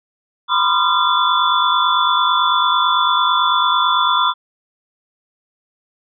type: tone cluster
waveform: sine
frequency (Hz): 986 / 1035 / 1210 / 1372 / 3467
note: B5 / C6 / D#6 / F6 / A7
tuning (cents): -3 / -19 / -49 / -31 / -26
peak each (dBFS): -19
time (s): 0.48-4.34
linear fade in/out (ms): 50
effects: none